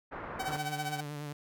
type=low-pass noise; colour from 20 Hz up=white; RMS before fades=-41 dBFS; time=0.11-0.58 s; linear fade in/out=20 ms; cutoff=1500 Hz; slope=24 dB/octave
type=tone with tremolo; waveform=sawtooth; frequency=761 Hz; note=F#5; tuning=48 cents sharp; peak=-28 dBFS; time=0.39-1.01 s; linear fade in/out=10 ms; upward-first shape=sine; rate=15 Hz; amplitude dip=75%
type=tone with vibrato; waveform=sawtooth; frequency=147.2 Hz; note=D3; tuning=4 cents sharp; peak=-34 dBFS; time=0.47-1.33 s; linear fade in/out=5 ms; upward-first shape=sine; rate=9.5 Hz; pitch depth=36 cents each way
effects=none